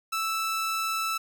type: tone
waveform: sawtooth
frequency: 1318.5 Hz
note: E6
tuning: in tune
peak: -23 dBFS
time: 0.12-1.18 s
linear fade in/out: 10 ms
effects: none